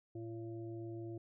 harmonic tone, 113.5 Hz, A#2, 46 cents flat, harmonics 1 / 3 / 5 / 6, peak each -46 / -44 / -59 / -58 dBFS, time 0.15-1.18 s, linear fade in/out 5 ms, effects none

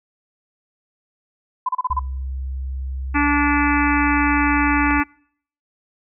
sine tone bursts, 1012 Hz, B5, 42 cents sharp, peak -17 dBFS, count 6, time 1.66-1.994 s, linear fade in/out 5 ms, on 29 ms, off 32 ms
sine tone with pitch glide, 65.9 to 63.11 Hz, C2 to B1, +13 to +38 cents, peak -24 dBFS, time 1.9-5 s, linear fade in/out 0 ms, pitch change -75 cents, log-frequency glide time 3.19-4.69 s
harmonic tone, 290 Hz, D4, 22 cents flat, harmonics 1 / 3 / 4 / 5 / 6 / 7 / 8 / 9, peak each -18 / -23 / -24 / -25 / -26 / -26 / -27 / -28 dBFS, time 3.14-5.04 s, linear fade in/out 20 ms
clicks, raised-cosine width 0.5 ms, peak -21 / -15 dBFS, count 2, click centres 4.863 / 4.909 s
effects noise-tail reverb RT60 0.6 s tail -26 dB re dry

